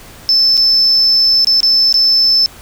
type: tone with dropouts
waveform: sine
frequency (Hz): 5274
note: E8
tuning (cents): 0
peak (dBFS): -6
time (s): 0.29-2.46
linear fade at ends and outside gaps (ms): 0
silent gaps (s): 0.57-0.576 / 1.446-1.471 / 1.604-1.631 / 1.926-1.942
effects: tanh soft clip ceiling -4 dBFS + pink hiss -37 dBFS RMS until 2.61 s